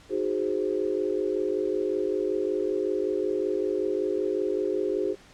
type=chord; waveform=sine; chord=Ab dominant seventh; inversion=second; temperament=equal with one note detuned; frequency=312 / 370 / 415.3 / 523.3 Hz; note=Eb4 / Gb4 / Ab4 / C5; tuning=+5 / 0 / 0 / 0 cents; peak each=-33 / -28 / -28 / -33 dBFS; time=0.09-5.16 s; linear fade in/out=50 ms; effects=pink hiss -53 dBFS RMS until 5.33 s + low-pass 7000 Hz 12 dB/octave